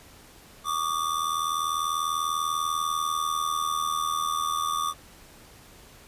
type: ring-modulated tone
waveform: square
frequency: 1174.7 Hz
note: D6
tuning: in tune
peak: -23 dBFS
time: 0.64-4.94 s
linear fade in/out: 50 ms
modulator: 40.1 Hz
effects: pink hiss -51 dBFS RMS until 6.07 s + resampled to 32000 Hz